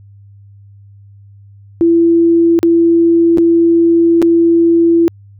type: tone with dropouts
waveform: sine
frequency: 335.7 Hz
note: E4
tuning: 32 cents sharp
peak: -6 dBFS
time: 1.81-5.08 s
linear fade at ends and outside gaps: 0 ms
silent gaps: 2.59-2.63 / 3.374-3.383 / 4.218-4.225 s
effects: added 100 Hz sine -37 dBFS peak until 5.39 s